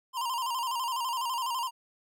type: tone with vibrato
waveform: square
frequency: 988 Hz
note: B5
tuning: in tune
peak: -30 dBFS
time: 0.13-1.71 s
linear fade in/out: 50 ms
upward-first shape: square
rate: 12 Hz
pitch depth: 86 cents each way
effects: none